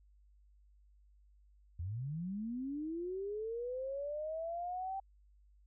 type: linear sweep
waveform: sine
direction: up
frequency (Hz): 77.78 to 783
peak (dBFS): -37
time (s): 1.79-5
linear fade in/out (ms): 5
effects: added 50 Hz sine -62 dBFS peak until 5.66 s